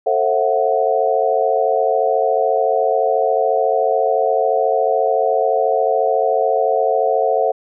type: chord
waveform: sine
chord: F# half-diminished seventh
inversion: first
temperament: just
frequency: 444 / 532.8 / 666 / 740 Hz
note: A4 / C5 / E5 / F#5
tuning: +16 / +31 / +18 / 0 cents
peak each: -19 dBFS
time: 0.06-7.52 s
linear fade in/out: 10 ms
effects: none